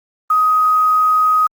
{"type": "tone with quantisation", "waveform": "sine", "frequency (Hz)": 1256, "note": "D#6", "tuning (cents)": 16, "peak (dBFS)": -10, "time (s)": [0.3, 1.47], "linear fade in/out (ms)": 5, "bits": 6, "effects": ["Opus 32 kbps"]}